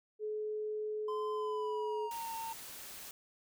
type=tone; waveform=sine; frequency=427 Hz; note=G#4; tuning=48 cents sharp; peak=-35 dBFS; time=0.19-2.1 s; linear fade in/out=50 ms
type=tone with pitch glide; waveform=triangle; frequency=1031 to 908 Hz; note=C6 to A#5; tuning=-26 to -46 cents; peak=-37 dBFS; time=1.08-2.53 s; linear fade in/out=5 ms; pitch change=-220 cents; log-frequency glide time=1.33-2.33 s
type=noise; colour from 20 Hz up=white; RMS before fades=-48 dBFS; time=2.11-3.11 s; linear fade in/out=2 ms
effects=none